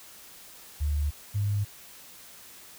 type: tone pair in turn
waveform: sine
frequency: 73.42 / 102.43 Hz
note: D2 / G#2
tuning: 0 / -23 cents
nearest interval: tritone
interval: 577 cents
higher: second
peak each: -24 dBFS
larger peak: neither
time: 0.8-1.11 / 1.34-1.65 s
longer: neither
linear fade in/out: 20 ms
effects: white hiss -49 dBFS RMS until 2.78 s